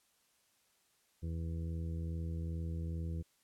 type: harmonic tone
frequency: 82.41 Hz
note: E2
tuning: in tune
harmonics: 1 / 2 / 3 / 4 / 5 / 6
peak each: -37 / -42 / -56 / -51 / -58 / -56 dBFS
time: 1.22-3.23 s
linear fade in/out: 20 ms
effects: white hiss -73 dBFS RMS until 3.43 s + low-pass 12000 Hz 12 dB/octave